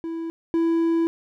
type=tone pair in turn; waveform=triangle; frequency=329.6 / 331.5 Hz; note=E4 / E4; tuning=0 / +10 cents; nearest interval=unison; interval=10 cents; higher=second; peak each=-25 / -16 dBFS; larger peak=second; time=0.04-0.3 / 0.54-1.07 s; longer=second; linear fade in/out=0 ms; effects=none